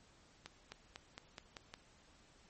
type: accelerating click train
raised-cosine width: 0.2 ms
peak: -29 dBFS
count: 7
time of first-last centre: 0.46-1.739 s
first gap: 260 ms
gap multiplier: 0.92
effects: pink hiss -66 dBFS RMS until 2.49 s + MP3 32 kbps